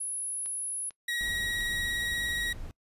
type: tone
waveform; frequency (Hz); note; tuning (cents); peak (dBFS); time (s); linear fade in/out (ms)
sine; 10548; E9; 0; -31; 0-0.9; 10
type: clicks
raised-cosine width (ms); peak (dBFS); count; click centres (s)
0.2; -32; 3; 0.46 / 0.907 / 1.607
type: tone with vibrato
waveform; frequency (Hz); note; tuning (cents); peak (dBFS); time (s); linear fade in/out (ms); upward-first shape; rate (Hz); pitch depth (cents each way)
30% pulse; 1904; A#6; +36; -27; 1.08-2.53; 5; triangle; 17; 14
type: noise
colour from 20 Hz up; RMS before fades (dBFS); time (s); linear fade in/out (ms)
brown; -41; 1.21-2.71; 0
effects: noise-tail reverb RT60 0.1 s tail -23 dB re dry + resampled to 32000 Hz